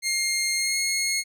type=tone with pitch glide; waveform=15% pulse; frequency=2125 to 2161 Hz; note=C7 to C#7; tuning=+26 to -45 cents; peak=-16 dBFS; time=0.02-1.24 s; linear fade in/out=50 ms; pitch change=+29 cents; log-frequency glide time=0.56-0.78 s; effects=none